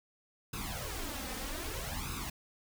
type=noise with flanger; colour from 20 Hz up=pink; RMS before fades=-39 dBFS; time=0.53-2.3 s; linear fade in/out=5 ms; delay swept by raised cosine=0.78 to 3.88 ms; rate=0.63 Hz; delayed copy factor=+0.8; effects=none